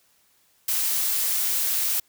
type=noise; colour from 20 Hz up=blue; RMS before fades=-24 dBFS; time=0.68-2 s; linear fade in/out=5 ms; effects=white hiss -63 dBFS RMS until 2.08 s